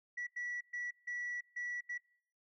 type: tone bursts at uneven times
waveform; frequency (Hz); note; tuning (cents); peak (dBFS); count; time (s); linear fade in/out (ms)
sine; 1946; B6; -26; -36; 6; 0.17-0.27 / 0.36-0.61 / 0.73-0.91 / 1.07-1.41 / 1.56-1.81 / 1.89-1.98; 10
effects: noise-tail reverb RT60 0.6 s tail -25 dB re dry + tanh soft clip ceiling -35 dBFS